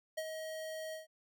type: tone with ADSR envelope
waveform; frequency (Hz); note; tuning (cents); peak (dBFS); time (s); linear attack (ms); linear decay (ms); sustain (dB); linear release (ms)
square; 633; D#5; +30; -35; 0.17-1.07; 11; 48; -6; 140
effects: none